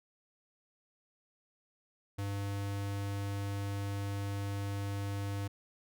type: tone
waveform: square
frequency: 100 Hz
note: G2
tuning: 35 cents sharp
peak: -35 dBFS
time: 2.18-5.48 s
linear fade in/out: 10 ms
effects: none